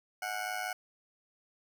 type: tone with amplitude modulation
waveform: 20% pulse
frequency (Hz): 736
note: F#5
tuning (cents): -9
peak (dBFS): -26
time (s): 0.22-0.73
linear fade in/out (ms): 5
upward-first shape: sine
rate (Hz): 105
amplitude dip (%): 75
effects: none